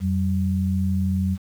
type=tone pair together; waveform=sine; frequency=88.36 / 190 Hz; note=F2 / F#3; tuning=+21 / +46 cents; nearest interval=octave + minor second; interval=1325 cents; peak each=-22 dBFS; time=0-1.38 s; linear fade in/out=50 ms; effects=8-bit